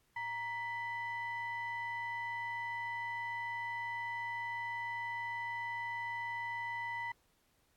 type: ring-modulated tone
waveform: triangle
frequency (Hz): 523.3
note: C5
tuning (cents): 0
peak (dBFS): -32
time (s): 0.16-7.12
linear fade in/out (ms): 5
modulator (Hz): 1460
effects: pink hiss -74 dBFS RMS until 7.76 s + AAC 64 kbps